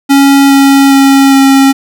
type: tone with pitch steps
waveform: square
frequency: 277.2 / 275.3 / 273.4 / 271.5 Hz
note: C#4 / C#4 / C#4 / C#4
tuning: 0 / -12 / -24 / -36 cents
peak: -3 dBFS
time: 0.09-1.73 s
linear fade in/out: 20 ms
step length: 410 ms
effects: none